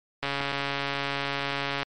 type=click train; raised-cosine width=0.3 ms; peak=-12 dBFS; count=225; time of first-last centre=0.23-1.83 s; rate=140 Hz; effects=MP3 64 kbps